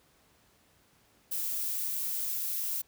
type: noise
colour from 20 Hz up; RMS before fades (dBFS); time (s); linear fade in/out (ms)
violet; -33; 1.31-2.82; 10
effects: pink hiss -65 dBFS RMS until 2.87 s + high-pass 60 Hz 12 dB/octave